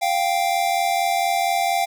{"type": "tone pair together", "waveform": "square", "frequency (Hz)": [698.5, 782.8], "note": ["F5", "G5"], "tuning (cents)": [0, -3], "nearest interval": "major second", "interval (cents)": 197, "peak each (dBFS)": -22, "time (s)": [0.01, 1.86], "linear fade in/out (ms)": 20, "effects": []}